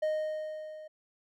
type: tone with level ramp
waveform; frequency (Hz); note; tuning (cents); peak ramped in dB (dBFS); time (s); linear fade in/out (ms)
triangle; 619; D#5; -9; -24 to -42; 0.02-0.88; 10
effects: none